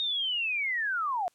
sine linear sweep, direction down, 3729 to 677 Hz, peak -27 dBFS, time 0-1.28 s, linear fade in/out 0 ms, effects white hiss -70 dBFS RMS until 1.34 s + low-pass 11000 Hz 12 dB/octave

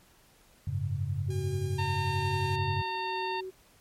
sine chord, F# suspended second, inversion none, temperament equal, 92.5 / 103.83 / 138.59 Hz, F#2 / G#2 / C#3, 0 / 0 / 0 cents, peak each -33 dBFS, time 0.67-2.82 s, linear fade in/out 5 ms
sine tone with tremolo, 375.5 Hz, F#4, 26 cents sharp, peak -35 dBFS, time 1.28-3.51 s, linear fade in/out 20 ms, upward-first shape sine, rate 1.1 Hz, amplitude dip 45%
5% pulse tone with vibrato, 808 Hz, G#5, 48 cents flat, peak -35 dBFS, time 1.3-2.56 s, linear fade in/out 5 ms, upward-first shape sine, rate 14 Hz, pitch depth 10 cents each way
harmonic tone, 911 Hz, A#5, 40 cents flat, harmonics 1 / 2 / 3 / 4 / 5, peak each -32 / -41 / -39 / -43 / -45 dBFS, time 1.78-3.41 s, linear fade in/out 10 ms
effects pink hiss -61 dBFS RMS until 3.8 s + MP3 64 kbps

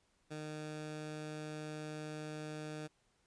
15% pulse tone, 153.2 Hz, D#3, 27 cents flat, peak -36 dBFS, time 0.3-2.88 s, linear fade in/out 20 ms, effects pink hiss -75 dBFS RMS until 3.26 s + resampled to 22050 Hz

